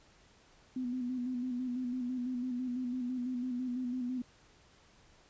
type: tone with vibrato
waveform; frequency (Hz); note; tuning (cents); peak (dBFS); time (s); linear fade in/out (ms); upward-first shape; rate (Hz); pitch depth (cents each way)
sine; 250; B3; +21; -33; 0.76-4.22; 5; square; 6; 40
effects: pink hiss -63 dBFS RMS until 5.29 s + resampled to 16000 Hz